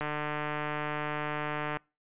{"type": "click train", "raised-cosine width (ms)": 0.5, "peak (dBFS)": -18, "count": 265, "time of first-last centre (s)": [0.01, 1.77], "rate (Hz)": 150, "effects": ["noise-tail reverb RT60 0.3 s tail -26 dB re dry", "resampled to 8000 Hz"]}